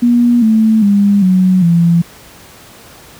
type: tone with pitch steps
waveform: sine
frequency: 240.1 / 220.2 / 201.9 / 185.14 / 169.78 Hz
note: B3 / A3 / G#3 / F#3 / F3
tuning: -49 / +2 / -49 / +1 / -49 cents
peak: -6 dBFS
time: 0.02-2.02 s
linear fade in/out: 10 ms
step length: 400 ms
effects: pink hiss -38 dBFS RMS until 3.19 s + high-pass 60 Hz 12 dB/octave